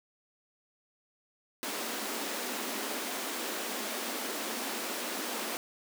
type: high-pass noise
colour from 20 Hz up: pink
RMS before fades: -36 dBFS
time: 1.63-5.57 s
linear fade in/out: 0 ms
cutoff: 210 Hz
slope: 96 dB/octave
effects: none